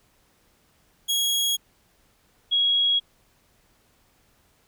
sawtooth / sine tone pair in turn, 3312 / 3312 Hz, G#7 / G#7, -5 / -5 cents, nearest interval unison, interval 0 cents, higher neither, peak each -18 dBFS, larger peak neither, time 1.08-1.57 / 2.51-3 s, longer neither, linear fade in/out 20 ms, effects pink hiss -63 dBFS RMS until 4.67 s

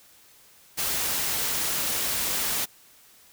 white noise, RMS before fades -27 dBFS, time 0.77-2.66 s, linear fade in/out 20 ms, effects white hiss -55 dBFS RMS until 3.32 s

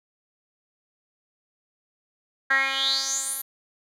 10% pulse tone with band-pass filter sweep, 269.6 Hz, C#4, 48 cents flat, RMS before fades -25 dBFS, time 2.5-3.42 s, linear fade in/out 10 ms, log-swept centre 1700 to 12000 Hz, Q 7.4, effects none

